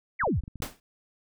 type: exponential sweep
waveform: sine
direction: down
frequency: 2349 to 49 Hz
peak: -23 dBFS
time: 0.19-0.41 s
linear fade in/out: 20 ms
type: clicks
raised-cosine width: 5 ms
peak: -28 dBFS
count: 6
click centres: 0.237 / 0.275 / 0.437 / 0.479 / 0.557 / 0.603 s
type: noise with exponential decay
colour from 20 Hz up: pink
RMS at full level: -30 dBFS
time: 0.62-0.8 s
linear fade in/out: 2 ms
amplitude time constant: 39 ms
effects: none